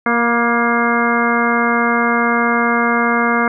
harmonic tone with a mistuned harmonic, 235.3 Hz, A#3, 16 cents sharp, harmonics 1 / 2 / 3 / 4 / 5 / 6 / 7 / 9, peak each -18 / -21 / -22 / -23 / -19 / -21 / -22 / -22 dBFS, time 0.06-3.48 s, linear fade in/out 2 ms, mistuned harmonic 4, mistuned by +25 cents, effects none

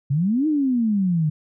sine exponential two-way sweep, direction up then down, 130.81 to 317.2 to 148.6 Hz, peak -17 dBFS, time 0.1-1.3 s, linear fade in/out 10 ms, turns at 0.47 s, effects none

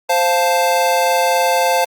square chord, F major, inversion second, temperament equal, 523.3 / 698.5 / 880 Hz, C5 / F5 / A5, 0 / 0 / 0 cents, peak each -18 dBFS, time 0.09-1.85 s, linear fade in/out 10 ms, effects Opus 48 kbps

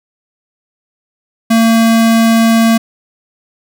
square tone, 227 Hz, A#3, 46 cents flat, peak -7 dBFS, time 1.5-2.78 s, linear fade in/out 10 ms, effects none

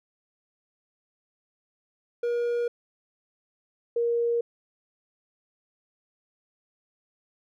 triangle / sine tone pair in turn, 476.5 / 470.2 Hz, A#4 / A#4, +38 / +15 cents, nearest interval unison, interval 23 cents, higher first, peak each -22 dBFS, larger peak neither, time 2.23-2.68 / 3.96-4.41 s, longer neither, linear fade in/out 5 ms, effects none

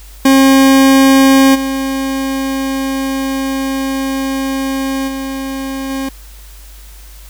40% pulse tone with level steps, 269.3 Hz, C#4, 50 cents flat, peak -4 / -14 / -18 / -16 dBFS, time 0.25-6.09 s, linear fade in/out 5 ms, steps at 1.54 / 5.07 / 5.89 s, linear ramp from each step 20 ms, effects added 50 Hz sine -33 dBFS peak until 7.29 s + white hiss -41 dBFS RMS until 7.29 s

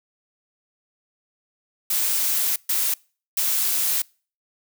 blue noise bursts at uneven times, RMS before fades -22 dBFS, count 3, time 1.9-2.56 / 2.69-2.94 / 3.37-4.02 s, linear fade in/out 5 ms, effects noise-tail reverb RT60 0.4 s tail -26 dB re dry

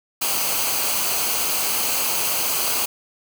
white noise with comb filter, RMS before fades -22 dBFS, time 0.21-2.86 s, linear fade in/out 10 ms, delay 0.55 ms, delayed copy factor -0.55, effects none

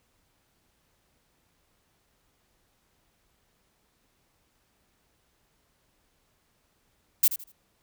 violet noise with echo, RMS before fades -19 dBFS, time 7.23-7.28 s, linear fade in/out 5 ms, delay 80 ms, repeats 3, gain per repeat -12 dB, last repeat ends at 7.52 s, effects pink hiss -70 dBFS RMS until 7.82 s

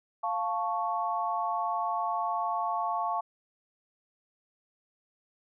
sine chord, F augmented, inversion none, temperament equal, 698.5 / 880 / 1108.7 Hz, F5 / A5 / C#6, 0 / 0 / 0 cents, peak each -32 dBFS, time 0.23-3.21 s, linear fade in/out 10 ms, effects none

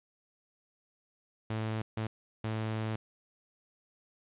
sawtooth tone bursts at uneven times, 110 Hz, A2, in tune, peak -28 dBFS, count 3, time 1.5-1.82 / 1.97-2.07 / 2.44-2.96 s, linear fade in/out 5 ms, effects resampled to 8000 Hz + 10-bit

